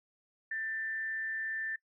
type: tone with amplitude modulation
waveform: sine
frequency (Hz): 1781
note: A6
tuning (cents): +21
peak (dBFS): -32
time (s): 0.51-1.76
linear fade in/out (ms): 5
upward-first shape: sine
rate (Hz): 218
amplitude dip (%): 35
effects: noise-tail reverb RT60 0.1 s tail -24 dB re dry